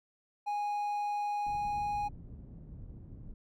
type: tone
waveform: triangle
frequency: 826 Hz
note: G#5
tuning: 10 cents flat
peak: -29 dBFS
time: 0.46-2.09 s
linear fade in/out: 20 ms
type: low-pass noise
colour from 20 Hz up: pink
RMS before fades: -47 dBFS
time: 1.46-3.34 s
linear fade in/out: 5 ms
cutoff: 190 Hz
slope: 12 dB/octave
effects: none